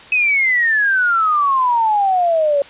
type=exponential sweep; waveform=sine; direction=down; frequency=2568 to 555 Hz; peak=-12 dBFS; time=0.12-2.62 s; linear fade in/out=2 ms; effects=white hiss -39 dBFS RMS until 2.69 s + resampled to 8000 Hz